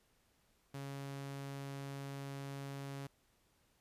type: tone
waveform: sawtooth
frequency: 138.59 Hz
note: C#3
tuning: in tune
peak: -39 dBFS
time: 0.74-3.07 s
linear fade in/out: 5 ms
effects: pink hiss -74 dBFS RMS until 3.8 s + resampled to 32000 Hz

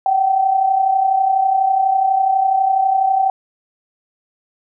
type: tone pair together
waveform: sine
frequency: 740 / 772.1 Hz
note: F#5 / G5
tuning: 0 / -26 cents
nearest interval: minor second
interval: 74 cents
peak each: -20 / -13 dBFS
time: 0.06-3.3 s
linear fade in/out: 2 ms
effects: none

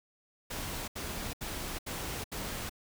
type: noise bursts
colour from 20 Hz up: pink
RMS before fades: -38 dBFS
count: 5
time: 0.5-2.696 s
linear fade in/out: 10 ms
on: 380 ms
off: 74 ms
effects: none

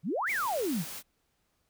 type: exponential two-way sweep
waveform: sine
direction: up then down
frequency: 138.7 to 2349 to 138.7 Hz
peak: -28 dBFS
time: 0.03-0.85 s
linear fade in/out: 50 ms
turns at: 0.3 s
type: noise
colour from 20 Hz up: white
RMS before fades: -41 dBFS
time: 0.26-1.03 s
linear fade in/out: 50 ms
effects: pink hiss -75 dBFS RMS until 1.69 s

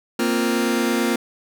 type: chord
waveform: sawtooth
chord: Bb suspended second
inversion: none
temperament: just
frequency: 233.1 / 262.2 / 349.6 Hz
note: Bb3 / C4 / F4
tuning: 0 / +4 / +2 cents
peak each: -17 / -20 / -19 dBFS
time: 0.19-1.16 s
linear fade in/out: 5 ms
effects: none

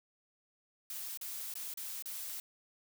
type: noise with dropouts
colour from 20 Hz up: blue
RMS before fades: -42 dBFS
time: 0.9-2.4 s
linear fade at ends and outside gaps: 2 ms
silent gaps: 1.174-1.212 / 1.539-1.554 / 1.739-1.773 / 2.024-2.057 s
effects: none

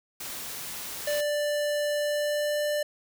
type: noise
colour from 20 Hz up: white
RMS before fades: -37 dBFS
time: 0.2-1.21 s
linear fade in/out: 5 ms
type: tone with pitch glide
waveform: square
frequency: 589 to 592.8 Hz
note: D5 to D5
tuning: +5 to +16 cents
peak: -26 dBFS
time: 1.07-2.83 s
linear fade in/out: 5 ms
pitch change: +11 cents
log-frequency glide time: 1.94-2.62 s
effects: none

